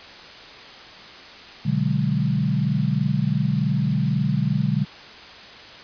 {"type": "chord", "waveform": "sine", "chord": "G# half-diminished seventh", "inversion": "first", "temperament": "equal", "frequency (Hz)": [123.47, 146.83, 185, 207.7], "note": ["B2", "D3", "F#3", "G#3"], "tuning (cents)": [0, 0, 0, 0], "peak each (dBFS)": [-25, -22, -25, -26], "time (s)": [1.65, 4.85], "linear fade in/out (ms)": 10, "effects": ["white hiss -41 dBFS RMS until 5.83 s", "resampled to 11025 Hz"]}